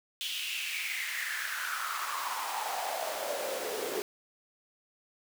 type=noise with high-pass filter sweep; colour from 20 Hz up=pink; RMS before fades=-35 dBFS; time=0.21-4.02 s; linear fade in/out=0 ms; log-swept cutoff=3200 to 390 Hz; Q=5.4; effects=none